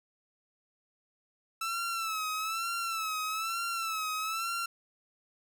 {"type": "tone with vibrato", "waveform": "sawtooth", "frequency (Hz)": 1318.5, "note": "E6", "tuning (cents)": 0, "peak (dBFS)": -28, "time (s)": [1.61, 4.66], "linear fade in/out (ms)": 5, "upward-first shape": "sine", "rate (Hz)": 1.1, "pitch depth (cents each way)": 73, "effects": []}